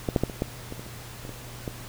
clicks, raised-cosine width 2 ms, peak -11 / -7 / -9 / -21 / -11 / -21 / -24 / -28 / -26 / -24 / -17 dBFS, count 11, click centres 0.088 / 0.162 / 0.236 / 0.298 / 0.421 / 0.724 / 0.795 / 0.865 / 1.251 / 1.293 / 1.678 s, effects added 120 Hz sine -43 dBFS peak until 1.88 s + pink hiss -43 dBFS RMS until 1.88 s

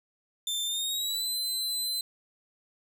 sawtooth tone with pitch glide, 3566 to 4049 Hz, A7 to B7, +22 to +42 cents, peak -26 dBFS, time 0.47-2.01 s, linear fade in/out 2 ms, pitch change +220 cents, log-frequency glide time 0.65-1.28 s, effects none

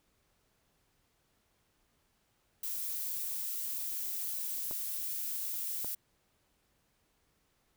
violet noise, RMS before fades -37 dBFS, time 2.63-5.95 s, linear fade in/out 5 ms
clicks, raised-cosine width 1 ms, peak -30 dBFS, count 2, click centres 4.711 / 5.846 s
effects pink hiss -74 dBFS RMS until 7.76 s

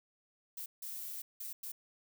violet noise bursts at uneven times, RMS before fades -43 dBFS, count 4, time 0.57-0.66 / 0.82-1.22 / 1.4-1.53 / 1.63-1.72 s, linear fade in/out 5 ms, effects none

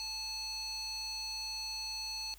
square tone with band-pass filter, 869 Hz, A5, 22 cents flat, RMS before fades -40 dBFS, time 0-2.34 s, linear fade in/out 0 ms, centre 4800 Hz, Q 6, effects added 50 Hz sine -55 dBFS peak until 2.38 s + white hiss -60 dBFS RMS until 2.38 s

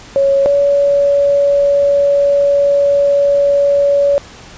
sine tone pair in turn, 552 / 566.5 Hz, C#5 / C#5, -7 / +37 cents, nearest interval unison, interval 44 cents, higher second, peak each -8 dBFS, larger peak neither, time 0.16-0.46 / 0.46-4.18 s, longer second, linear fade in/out 0 ms, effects pink hiss -36 dBFS RMS until 4.57 s + resampled to 16000 Hz

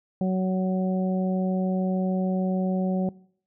harmonic tone, 186.6 Hz, F#3, 15 cents sharp, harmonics 1 / 2 / 3 / 4, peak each -22 / -33 / -32 / -36 dBFS, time 0.21-3.09 s, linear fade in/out 2 ms, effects noise-tail reverb RT60 0.6 s tail -23 dB re dry

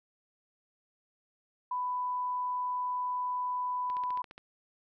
sine tone, 995 Hz, B5, 13 cents sharp, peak -30 dBFS, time 1.71-4.22 s, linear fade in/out 5 ms
click train, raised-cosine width 0.3 ms, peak -31 dBFS, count 8, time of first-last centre 3.9-4.379 s, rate 14.6 Hz
effects none

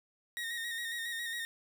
30% pulse tone with vibrato, 1864.7 Hz, A#6, in tune, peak -33 dBFS, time 0.37-1.45 s, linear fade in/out 0 ms, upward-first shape square, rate 7.3 Hz, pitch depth 31 cents each way, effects none

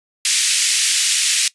white band-pass noise, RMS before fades -17 dBFS, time 0.25-1.48 s, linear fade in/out 2 ms, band 2100 to 9600 Hz, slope 24 dB/octave, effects noise-tail reverb RT60 0.1 s tail -19 dB re dry + resampled to 24000 Hz

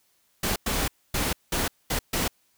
pink noise bursts at uneven times, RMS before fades -26 dBFS, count 6, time 0.43-0.56 / 0.66-0.88 / 1.14-1.33 / 1.52-1.68 / 1.9-1.99 / 2.13-2.28 s, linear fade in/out 5 ms, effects white hiss -67 dBFS RMS until 2.57 s

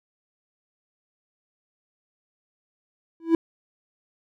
triangle tone with exponential growth, 329.6 Hz, E4, in tune, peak -9 dBFS, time 3.2-3.35 s, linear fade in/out 2 ms, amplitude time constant 32 ms, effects none

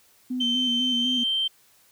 sine tone with vibrato, 246.2 Hz, B3, 5 cents flat, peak -25 dBFS, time 0.3-1.24 s, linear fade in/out 10 ms, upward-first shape square, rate 4 Hz, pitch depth 42 cents each way
sine tone with pitch glide, 3101 to 3130 Hz, G7 to G7, -19 to -3 cents, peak -21 dBFS, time 0.4-1.48 s, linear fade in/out 10 ms, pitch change +16 cents, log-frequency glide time 0.98-1.07 s
effects tanh soft clip ceiling -16 dBFS + white hiss -59 dBFS RMS until 1.91 s

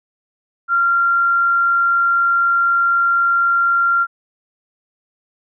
sine tone, 1382 Hz, F6, 19 cents flat, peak -12 dBFS, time 0.68-4.07 s, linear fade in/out 50 ms, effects none

